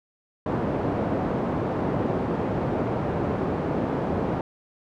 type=band-pass noise; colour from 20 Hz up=pink; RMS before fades=-26 dBFS; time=0.46-4.41 s; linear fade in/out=2 ms; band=130 to 740 Hz; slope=12 dB/octave; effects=none